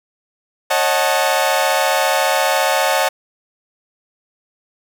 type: chord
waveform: sawtooth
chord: D# half-diminished seventh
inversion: third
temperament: equal with one note detuned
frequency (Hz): 547.7 / 622.3 / 740 / 880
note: C#5 / D#5 / F#5 / A5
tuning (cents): -21 / 0 / 0 / 0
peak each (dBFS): -16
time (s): 0.7-3.09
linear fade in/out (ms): 10
effects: none